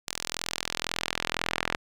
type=tone with band-pass filter sweep; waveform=sawtooth; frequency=42 Hz; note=E1; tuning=33 cents sharp; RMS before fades=-33 dBFS; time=0.07-1.76 s; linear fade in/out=10 ms; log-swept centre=6500 to 2100 Hz; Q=0.93; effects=none